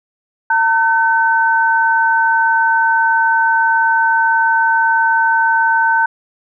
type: tone pair together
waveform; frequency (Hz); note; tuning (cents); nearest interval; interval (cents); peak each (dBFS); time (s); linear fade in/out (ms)
sine; 907 / 1525.4; A#5 / G6; -48 / -48; major sixth; 900; -13; 0.5-6.06; 5
effects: none